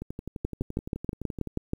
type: two click trains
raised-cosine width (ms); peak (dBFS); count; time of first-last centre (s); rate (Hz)
3; -22 / -15; 18 / 9; 0.02-1.473 / 0.45-1.734; 11.7 / 6.23
effects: 9-bit